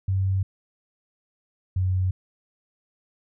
sine tone pair in turn, 95.7 / 92.76 Hz, G2 / F#2, -41 / +5 cents, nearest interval minor second, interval 54 cents, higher first, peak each -20 dBFS, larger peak neither, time 0.08-0.43 / 1.76-2.11 s, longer neither, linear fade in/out 5 ms, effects none

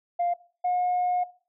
sine tone pair in turn, 698.5 / 720.2 Hz, F5 / F#5, 0 / -47 cents, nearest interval minor second, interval 53 cents, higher second, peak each -21 / -21 dBFS, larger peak neither, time 0.19-0.34 / 0.64-1.24 s, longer second, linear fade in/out 10 ms, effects noise-tail reverb RT60 0.4 s tail -19 dB re dry + tanh soft clip ceiling -19 dBFS

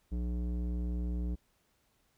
square tone with low-pass filter, 60 Hz, B1, 49 cents flat, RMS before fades -34 dBFS, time 0.11-1.36 s, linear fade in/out 20 ms, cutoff 300 Hz, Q 1.1, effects pink hiss -73 dBFS RMS until 2.17 s

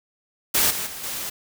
white noise with level steps, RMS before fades -19 / -28 / -35 / -30 dBFS, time 0.54-1.3 s, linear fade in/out 10 ms, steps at 0.7 / 0.86 / 1.03 s, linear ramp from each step 10 ms, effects none

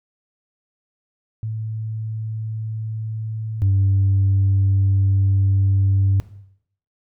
sine tone pair in turn, 110 / 97.53 Hz, A2 / G2, 0 / -8 cents, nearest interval major second, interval 208 cents, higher first, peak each -23 / -12 dBFS, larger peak second, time 1.43-3.62 / 3.62-6.2 s, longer second, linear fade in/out 0 ms, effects noise-tail reverb RT60 0.7 s tail -17 dB re dry + tanh soft clip ceiling -11 dBFS

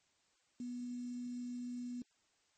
sine tone with quantisation, 244.8 Hz, B3, 15 cents flat, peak -40 dBFS, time 0.6-2.02 s, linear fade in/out 2 ms, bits 10, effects white hiss -75 dBFS RMS until 2.57 s + MP3 32 kbps

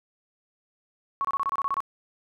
sine tone bursts, 1108.7 Hz, C#6, in tune, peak -23 dBFS, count 10, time 1.21-1.804 s, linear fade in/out 0 ms, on 36 ms, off 26 ms, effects none

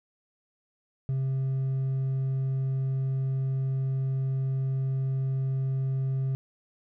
sine tone with hard clipping, 133.3 Hz, C3, 33 cents sharp, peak -26 dBFS, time 1.09-6.35 s, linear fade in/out 0 ms, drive 2 dB, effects none

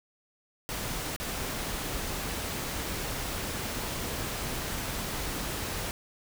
pink noise with dropouts, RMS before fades -34 dBFS, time 0.69-5.91 s, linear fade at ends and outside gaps 0 ms, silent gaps 1.163-1.2 s, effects none

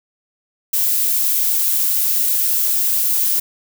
violet noise, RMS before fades -17 dBFS, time 0.73-3.4 s, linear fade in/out 5 ms, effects none

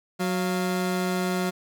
25% pulse tone pair together, 183.9 / 701.4 Hz, F#3 / F5, -10 / +7 cents, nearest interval octave + major seventh, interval 2317 cents, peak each -21 / -28 dBFS, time 0.19-1.51 s, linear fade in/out 20 ms, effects none

